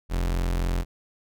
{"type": "tone", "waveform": "40% pulse", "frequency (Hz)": 43.65, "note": "F1", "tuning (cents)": 0, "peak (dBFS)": -22, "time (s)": [0.09, 0.85], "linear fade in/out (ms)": 50, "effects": []}